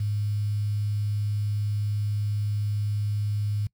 sine tone with quantisation, 103.83 Hz, G#2, in tune, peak -24 dBFS, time 0-3.67 s, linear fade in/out 5 ms, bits 8, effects noise-tail reverb RT60 0.1 s tail -23 dB re dry

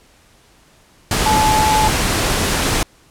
sine tone in noise, 863 Hz, A5, 34 cents flat, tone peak -13 dBFS, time 1.26-1.88 s, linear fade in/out 2 ms, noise pink, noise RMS -17 dBFS, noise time 1.11-2.83 s, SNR +1 dB, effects pink hiss -51 dBFS RMS until 3.1 s + low-pass 11000 Hz 12 dB/octave

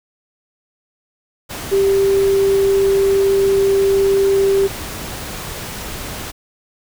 sine tone in noise, 392 Hz, G4, in tune, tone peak -11 dBFS, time 1.71-4.68 s, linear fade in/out 20 ms, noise pink, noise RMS -28 dBFS, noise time 1.49-6.32 s, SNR +14 dB, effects none

